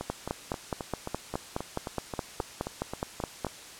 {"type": "two click trains", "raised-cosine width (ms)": 1, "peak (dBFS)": [-15, -19], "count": [17, 14], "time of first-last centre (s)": [[0.1, 3.447], [0.01, 3.467]], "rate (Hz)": [4.78, 3.76], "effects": ["white hiss -46 dBFS RMS until 3.79 s", "low-pass 9000 Hz 12 dB/octave"]}